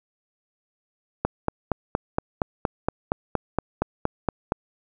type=click train; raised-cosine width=1 ms; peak=-7 dBFS; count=15; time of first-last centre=1.25-4.521 s; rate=4.28 Hz; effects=none